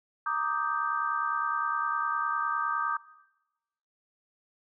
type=chord; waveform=sine; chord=Eb major seventh; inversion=second; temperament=equal with one note detuned; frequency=929.1 / 1174.7 / 1244.5 / 1568 Hz; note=Bb5 / D6 / Eb6 / G6; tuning=-6 / 0 / 0 / 0 cents; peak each=-37 / -31 / -31 / -34 dBFS; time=0.26-2.97 s; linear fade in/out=5 ms; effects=noise-tail reverb RT60 1.0 s tail -19 dB re dry